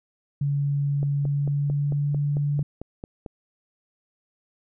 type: tone with pitch glide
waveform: sine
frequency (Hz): 142.1 to 144.58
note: C#3 to D3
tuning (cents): +43 to -27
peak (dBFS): -21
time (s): 0.41-2.63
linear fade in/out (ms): 5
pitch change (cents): +30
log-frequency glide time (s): 1.19-2.17
type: click train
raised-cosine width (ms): 2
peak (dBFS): -21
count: 11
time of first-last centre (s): 1.03-3.262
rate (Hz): 4.48
effects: none